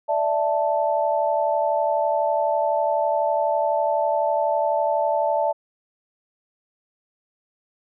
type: chord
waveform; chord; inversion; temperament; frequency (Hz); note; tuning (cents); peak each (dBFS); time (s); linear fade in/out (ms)
sine; D suspended second; none; equal; 587.3 / 659.3 / 880; D5 / E5 / A5; 0 / 0 / 0; -23; 0.08-5.53; 20
effects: none